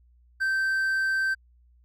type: tone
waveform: triangle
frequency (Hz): 1556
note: G6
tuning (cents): -13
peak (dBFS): -21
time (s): 0.4-1.35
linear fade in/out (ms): 20
effects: added 60 Hz sine -56 dBFS peak until 1.84 s